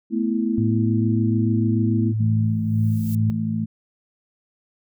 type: chord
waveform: sine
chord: A suspended second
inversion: none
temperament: equal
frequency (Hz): 220 / 246.9 / 329.6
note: A3 / B3 / E4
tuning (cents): 0 / 0 / 0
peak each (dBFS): -22 / -24 / -25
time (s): 0.1-2.14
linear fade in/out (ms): 50
type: tone with pitch glide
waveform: sine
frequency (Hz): 110 to 106.87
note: A2 to A2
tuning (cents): 0 to -50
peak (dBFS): -20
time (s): 0.58-3.3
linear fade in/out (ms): 0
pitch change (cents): -50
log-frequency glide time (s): 2.01-2.64
type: harmonic tone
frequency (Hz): 54.6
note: A1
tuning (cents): -13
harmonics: 2 / 3 / 4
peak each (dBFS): -27 / -28 / -23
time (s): 2.19-3.66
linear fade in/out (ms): 20
type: noise with exponential growth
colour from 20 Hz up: violet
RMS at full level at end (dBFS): -36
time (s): 2.41-3.15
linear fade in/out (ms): 1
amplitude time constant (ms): 160
effects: none